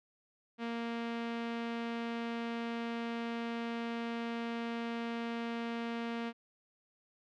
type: tone with low-pass filter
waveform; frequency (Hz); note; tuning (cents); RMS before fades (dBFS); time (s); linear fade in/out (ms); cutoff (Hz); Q
sawtooth; 232.7; A#3; -3; -38; 0.58-6.33; 50; 3000; 1.2
effects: none